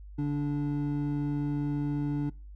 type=tone pair together; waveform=triangle; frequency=144.4 / 291.1 Hz; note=D3 / D4; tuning=-29 / -15 cents; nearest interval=octave; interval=1214 cents; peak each=-28 dBFS; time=0.18-2.3 s; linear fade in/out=10 ms; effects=noise-tail reverb RT60 0.4 s tail -26 dB re dry + added 50 Hz sine -43 dBFS peak until 2.55 s